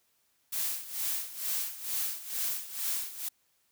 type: noise with tremolo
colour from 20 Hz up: blue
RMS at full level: -31 dBFS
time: 0.52-3.29 s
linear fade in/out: 10 ms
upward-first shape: sine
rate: 2.2 Hz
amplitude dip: 80%
effects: white hiss -72 dBFS RMS until 3.71 s